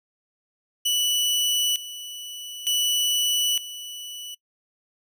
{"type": "tone with tremolo", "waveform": "sawtooth", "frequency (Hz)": 2961, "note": "F#7", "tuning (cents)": 1, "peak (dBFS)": -17, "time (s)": [0.85, 4.35], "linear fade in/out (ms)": 10, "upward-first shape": "square", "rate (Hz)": 0.55, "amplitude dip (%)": 80, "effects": ["noise-tail reverb RT60 0.1 s tail -22 dB re dry"]}